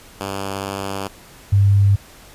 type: tone pair in turn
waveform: 5% pulse / sine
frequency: 98 / 99.77 Hz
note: G2 / G2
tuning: 0 / +31 cents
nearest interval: unison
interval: 31 cents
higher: second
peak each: -13 / -10 dBFS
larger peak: second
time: 0.2-1.08 / 1.52-1.96 s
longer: first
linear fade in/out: 10 ms
effects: pink hiss -44 dBFS RMS until 2.34 s + resampled to 32000 Hz